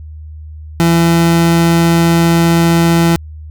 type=tone; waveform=30% pulse; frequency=167.8 Hz; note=E3; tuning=31 cents sharp; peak=-5 dBFS; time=0.8-3.16 s; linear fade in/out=0 ms; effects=added 77 Hz sine -27 dBFS peak until 3.5 s